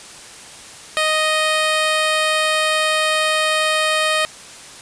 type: tone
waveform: 10% pulse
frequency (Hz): 622.3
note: D#5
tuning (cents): 0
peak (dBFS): -7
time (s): 0.97-4.25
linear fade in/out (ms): 0
effects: white hiss -38 dBFS RMS until 4.81 s + resampled to 22050 Hz